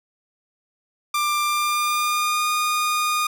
sawtooth tone with pitch glide, 1188 to 1223.5 Hz, D6 to D#6, +20 to -29 cents, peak -16 dBFS, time 1.14-3.27 s, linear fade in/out 5 ms, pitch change +51 cents, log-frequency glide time 1.43-2.49 s, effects none

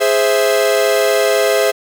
45% pulse chord, Ab augmented, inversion none, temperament equal, 415.3 / 523.3 / 659.3 Hz, Ab4 / C5 / E5, 0 / 0 / 0 cents, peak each -16 dBFS, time 0-1.72 s, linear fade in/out 20 ms, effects none

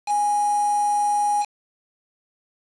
sine tone with quantisation, 827 Hz, G#5, 8 cents flat, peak -18 dBFS, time 0.06-1.46 s, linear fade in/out 50 ms, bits 5, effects resampled to 22050 Hz

